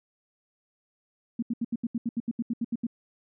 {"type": "tone bursts", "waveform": "sine", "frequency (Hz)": 233.1, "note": "A#3", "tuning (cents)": 0, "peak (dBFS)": -25, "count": 14, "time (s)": [1.39, 2.868], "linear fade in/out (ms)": 5, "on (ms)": 35, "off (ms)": 76, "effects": []}